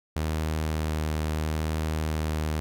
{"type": "tone with vibrato", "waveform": "sawtooth", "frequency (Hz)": 77.9, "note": "D#2", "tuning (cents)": 3, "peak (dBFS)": -22, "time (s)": [0.16, 2.6], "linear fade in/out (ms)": 0, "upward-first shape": "sine", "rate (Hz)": 0.75, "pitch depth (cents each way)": 11, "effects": []}